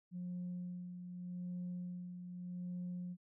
sine tone with tremolo, 178.5 Hz, F3, 38 cents sharp, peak -38 dBFS, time 0.11-3.17 s, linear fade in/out 50 ms, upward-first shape sine, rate 0.83 Hz, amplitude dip 55%, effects tanh soft clip ceiling -37 dBFS

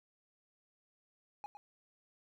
triangle tone with echo, 830.6 Hz, G#5, in tune, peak -39 dBFS, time 1.44-1.46 s, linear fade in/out 0 ms, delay 110 ms, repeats 1, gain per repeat -8 dB, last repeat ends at 1.57 s, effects none

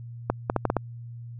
clicks, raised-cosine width 1 ms, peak -8 dBFS, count 6, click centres 0.3 / 0.499 / 0.563 / 0.653 / 0.701 / 0.767 s, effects added 118 Hz sine -37 dBFS peak until 1.39 s

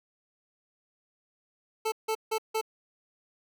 25% pulse tone bursts, 440 Hz, A4, in tune, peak -23 dBFS, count 4, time 1.85-2.614 s, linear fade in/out 10 ms, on 71 ms, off 160 ms, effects none

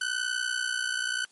sawtooth ring-modulated tone, 1504 Hz, F#6, 28 cents sharp, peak -21 dBFS, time 0.01-1.25 s, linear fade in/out 0 ms, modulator 30.3 Hz, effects white hiss -62 dBFS RMS until 1.31 s + MP3 48 kbps

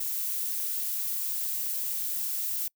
violet noise, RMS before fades -31 dBFS, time 0-2.68 s, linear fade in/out 5 ms, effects noise-tail reverb RT60 0.1 s tail -26 dB re dry

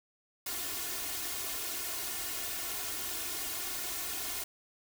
white noise with comb filter, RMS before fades -37 dBFS, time 0.46-4.44 s, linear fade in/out 5 ms, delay 2.8 ms, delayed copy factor +1, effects none

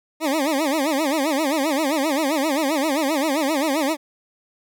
20% pulse tone with vibrato, 293.7 Hz, D4, in tune, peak -14 dBFS, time 0.2-3.97 s, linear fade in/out 50 ms, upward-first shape sine, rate 7.6 Hz, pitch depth 180 cents each way, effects none

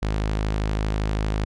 sawtooth tone, 52.6 Hz, G#1, 23 cents sharp, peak -18 dBFS, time 0.02-1.45 s, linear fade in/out 10 ms, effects low-pass 6000 Hz 12 dB/octave

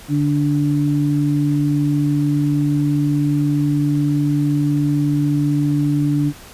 sine tone pair together, 145.7 / 291.4 Hz, D3 / D4, -13 / -13 cents, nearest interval octave, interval 1200 cents, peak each -17 dBFS, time 0.08-6.33 s, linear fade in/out 50 ms, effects pink hiss -40 dBFS RMS until 6.53 s + resampled to 32000 Hz

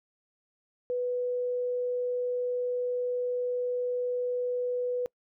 sine tone, 493.9 Hz, B4, in tune, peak -27 dBFS, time 0.9-5.06 s, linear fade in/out 0 ms, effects noise-tail reverb RT60 0.1 s tail -25 dB re dry

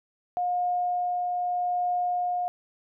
sine tone with tremolo, 715 Hz, F5, 41 cents sharp, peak -23 dBFS, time 0.37-2.48 s, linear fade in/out 0 ms, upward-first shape triangle, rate 0.81 Hz, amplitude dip 25%, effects none

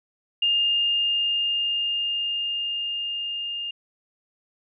sine tone with level ramp, 2819 Hz, F7, 16 cents sharp, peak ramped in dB -18 to -28 dBFS, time 0.42-3.71 s, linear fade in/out 5 ms, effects none

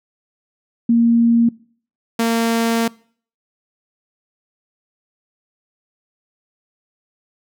sine / sawtooth tone pair in turn, 233.1 / 229.4 Hz, A#3 / A#3, 0 / -28 cents, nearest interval unison, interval 28 cents, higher first, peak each -10 / -11 dBFS, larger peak first, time 0.89-1.49 / 2.19-2.88 s, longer second, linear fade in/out 5 ms, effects noise-tail reverb RT60 0.5 s tail -23 dB re dry

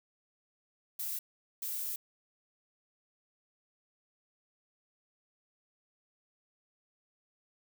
violet noise bursts at uneven times, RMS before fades -37 dBFS, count 2, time 0.99-1.19 / 1.62-1.96 s, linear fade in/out 5 ms, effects none

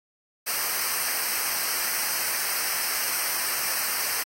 white noise with comb filter, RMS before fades -27 dBFS, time 0.46-4.24 s, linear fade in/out 20 ms, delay 0.28 ms, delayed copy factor -0.8, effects AAC 48 kbps

